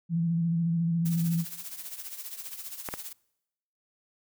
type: tone with vibrato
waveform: sine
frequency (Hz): 167.6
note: E3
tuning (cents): +29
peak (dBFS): -24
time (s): 0.09-1.45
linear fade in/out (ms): 50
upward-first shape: square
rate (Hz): 14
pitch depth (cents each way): 30
type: noise with tremolo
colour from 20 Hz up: blue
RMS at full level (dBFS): -37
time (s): 1.05-3.13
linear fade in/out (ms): 10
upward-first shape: triangle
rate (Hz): 15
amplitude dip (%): 75
type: clicks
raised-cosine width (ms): 0.5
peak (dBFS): -18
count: 2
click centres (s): 2.888 / 2.939
effects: noise-tail reverb RT60 0.9 s tail -25 dB re dry